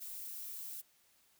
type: noise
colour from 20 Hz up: violet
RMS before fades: -45 dBFS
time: 0-0.82 s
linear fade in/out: 20 ms
effects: white hiss -70 dBFS RMS until 1.39 s